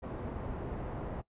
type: low-pass noise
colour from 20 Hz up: pink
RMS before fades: -39 dBFS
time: 0.02-1.22 s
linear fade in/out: 20 ms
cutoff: 850 Hz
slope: 12 dB/octave
effects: noise-tail reverb RT60 0.1 s tail -18 dB re dry + resampled to 8000 Hz